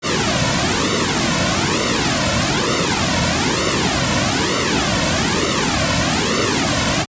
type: noise with flanger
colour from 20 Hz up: pink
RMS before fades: -17 dBFS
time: 0.02-7.06 s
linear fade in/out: 50 ms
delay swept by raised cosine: 1.2 to 2.5 ms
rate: 1.1 Hz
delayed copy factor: -0.9
effects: high-pass 60 Hz 12 dB/octave + resampled to 16000 Hz